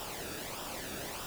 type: noise with flanger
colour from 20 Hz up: pink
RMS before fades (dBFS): -41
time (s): 0-1.26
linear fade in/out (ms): 0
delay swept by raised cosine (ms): 0.46 to 0.98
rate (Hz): 1.6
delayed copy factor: -0.6
effects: none